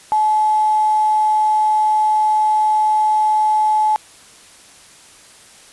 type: tone with quantisation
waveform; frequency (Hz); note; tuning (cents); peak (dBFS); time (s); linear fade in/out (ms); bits
sine; 858; A5; -44; -12; 0.12-3.96; 0; 6
effects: white hiss -44 dBFS RMS until 5.72 s + resampled to 24000 Hz